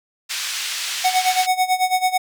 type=band-pass noise; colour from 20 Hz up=white; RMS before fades=-26 dBFS; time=0.29-1.47 s; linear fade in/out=20 ms; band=1800 to 5500 Hz; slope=12 dB/octave
type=tone with tremolo; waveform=square; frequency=741 Hz; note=F#5; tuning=2 cents sharp; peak=-14 dBFS; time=1.04-2.18 s; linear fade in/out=10 ms; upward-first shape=sine; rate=9.1 Hz; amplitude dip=85%
effects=none